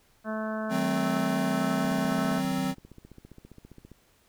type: harmonic tone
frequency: 217.7 Hz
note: A3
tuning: 18 cents flat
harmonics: 1 / 2 / 3 / 4 / 5 / 6 / 7 / 8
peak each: -32 / -42 / -34 / -45 / -40 / -43 / -40 / -49 dBFS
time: 0.24-2.42 s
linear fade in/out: 50 ms
type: chord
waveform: square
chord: C diminished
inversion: first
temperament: just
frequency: 156.98 / 188.37 / 261.6 Hz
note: Eb3 / Gb3 / C4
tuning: +16 / +31 / 0 cents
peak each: -36 / -31 / -30 dBFS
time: 0.69-2.75 s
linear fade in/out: 50 ms
type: click train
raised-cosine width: 3 ms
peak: -34 dBFS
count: 32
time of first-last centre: 1.85-3.917 s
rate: 15 Hz
effects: pink hiss -64 dBFS RMS until 4.28 s